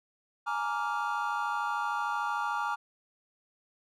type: chord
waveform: triangle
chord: Bb dominant seventh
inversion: third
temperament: just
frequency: 839.1 / 932.3 / 1165.4 / 1398.5 Hz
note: Ab5 / Bb5 / D6 / F6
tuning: +18 / 0 / -14 / +2 cents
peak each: -33 dBFS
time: 0.46-2.76 s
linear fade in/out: 20 ms
effects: none